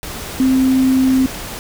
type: tone in noise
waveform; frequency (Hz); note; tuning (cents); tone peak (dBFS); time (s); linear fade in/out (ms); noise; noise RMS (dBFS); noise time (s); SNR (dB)
sine; 261.6; C4; 0; -10; 0.4-1.26; 0; pink; -28; 0.03-1.59; +15
effects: none